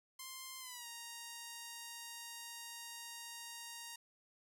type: tone with pitch glide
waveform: 5% pulse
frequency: 1049 to 934.6 Hz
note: C6 to A#5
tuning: +4 to +4 cents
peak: -35 dBFS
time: 0.19-3.96 s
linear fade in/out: 5 ms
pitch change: -200 cents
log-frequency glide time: 0.59-0.87 s
effects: none